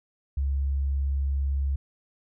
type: tone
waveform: sine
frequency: 68.9 Hz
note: C#2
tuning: 10 cents flat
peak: -23 dBFS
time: 0.37-1.76 s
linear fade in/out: 5 ms
effects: none